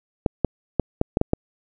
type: clicks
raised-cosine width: 2 ms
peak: -4 dBFS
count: 7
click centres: 0.262 / 0.447 / 0.797 / 1.014 / 1.171 / 1.214 / 1.334 s
effects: none